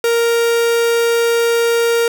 45% pulse tone, 466.2 Hz, A#4, in tune, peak -12 dBFS, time 0.04-2.08 s, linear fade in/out 2 ms, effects none

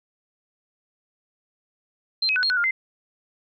sine tone with pitch steps, 4137 / 2542 / 1495 / 4250 / 1490 / 1407 / 2074 Hz, C8 / D#7 / F#6 / C8 / F#6 / F6 / C7, -20 / +36 / +17 / +26 / +12 / +12 / -16 cents, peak -19 dBFS, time 2.22-2.71 s, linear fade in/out 5 ms, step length 70 ms, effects none

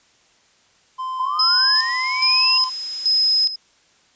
triangle tone with pitch glide, 1035 to 1027.9 Hz, C6 to C6, -19 to -31 cents, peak -22 dBFS, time 0.98-2.7 s, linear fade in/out 20 ms, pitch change -12 cents, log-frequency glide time 1.78-2.26 s
sine linear sweep, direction up, 987.8 to 2794 Hz, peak -22 dBFS, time 1.19-2.58 s, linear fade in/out 5 ms
sine tone with tremolo, 5090 Hz, D#8, 39 cents sharp, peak -14 dBFS, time 1.39-3.56 s, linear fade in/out 5 ms, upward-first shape square, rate 1.2 Hz, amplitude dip 75%
blue noise, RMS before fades -34 dBFS, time 1.75-3.45 s, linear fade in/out 2 ms
effects white hiss -57 dBFS RMS until 4.15 s + resampled to 16000 Hz

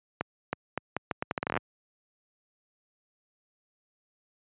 accelerating click train, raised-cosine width 0.5 ms, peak -13 dBFS, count 16, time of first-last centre 0.21-1.574 s, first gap 320 ms, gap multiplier 0.77, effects high-pass 100 Hz 12 dB/octave + resampled to 8000 Hz

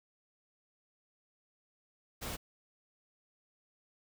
pink noise, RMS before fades -40 dBFS, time 2.21-2.37 s, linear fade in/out 20 ms, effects none

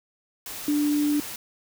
sine tone in noise, 294.4 Hz, D4, 4 cents sharp, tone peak -20 dBFS, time 0.68-1.2 s, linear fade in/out 2 ms, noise white, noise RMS -36 dBFS, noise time 0.46-1.36 s, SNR +13 dB, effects none

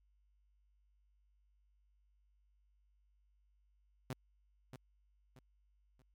sawtooth tone with echo, 128.8 Hz, C3, 27 cents flat, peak -35 dBFS, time 4.1-4.13 s, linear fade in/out 2 ms, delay 630 ms, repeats 3, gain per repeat -9 dB, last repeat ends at 6.02 s, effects added 50 Hz sine -70 dBFS peak until 6.14 s + MP3 96 kbps

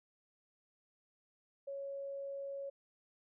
sine tone, 554.4 Hz, C#5, in tune, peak -40 dBFS, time 1.67-2.7 s, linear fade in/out 10 ms, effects none

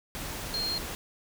sine tone in noise, 4216 Hz, C8, 12 cents sharp, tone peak -29 dBFS, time 0.54-0.78 s, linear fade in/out 0 ms, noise pink, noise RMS -37 dBFS, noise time 0.15-0.95 s, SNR +5 dB, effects none

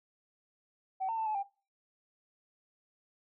sine tone with pitch steps, 761 / 904 / 887 / 859 / 793 Hz, F#5 / A5 / A5 / A5 / G5, +48 / +47 / +14 / -42 / +20 cents, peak -30 dBFS, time 1-1.435 s, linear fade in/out 20 ms, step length 87 ms, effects noise-tail reverb RT60 0.3 s tail -18 dB re dry + tanh soft clip ceiling -26 dBFS

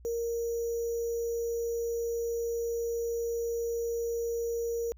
sine tone with sample-and-hold, 466.2 Hz, A#4, in tune, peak -29 dBFS, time 0.05-4.92 s, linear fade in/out 0 ms, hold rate 6300 Hz, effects added 60 Hz sine -50 dBFS peak until 4.97 s

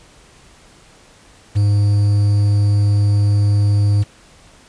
triangle tone with quantisation, 102.4 Hz, G#2, 24 cents flat, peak -9 dBFS, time 1.55-4.04 s, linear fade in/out 20 ms, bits 6, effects pink hiss -47 dBFS RMS until 4.68 s + resampled to 22050 Hz

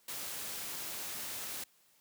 white noise, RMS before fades -41 dBFS, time 0.08-1.64 s, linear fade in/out 5 ms, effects white hiss -68 dBFS RMS until 2 s + high-pass 80 Hz 12 dB/octave

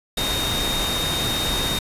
sine tone in noise, 3704 Hz, A#7, 12 cents flat, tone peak -24 dBFS, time 0.17-1.79 s, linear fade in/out 5 ms, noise pink, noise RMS -25 dBFS, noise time 0.17-1.79 s, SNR -2 dB, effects resampled to 32000 Hz

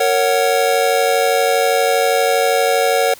square chord, F# major, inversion first, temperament just, 462.5 / 555 / 740 Hz, A#4 / C#5 / F#5, -14 / +2 / 0 cents, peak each -18 dBFS, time 0-3.14 s, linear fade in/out 5 ms, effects white hiss -41 dBFS RMS until 3.19 s

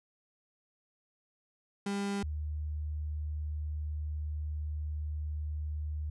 35% pulse / sine tone pair in turn, 200.1 / 75.67 Hz, G3 / D#2, +36 / -48 cents, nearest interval octave + perfect fourth, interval 1684 cents, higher first, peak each -30 / -33 dBFS, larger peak first, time 1.86-2.23 / 2.23-6.1 s, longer second, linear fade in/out 5 ms, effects resampled to 24000 Hz

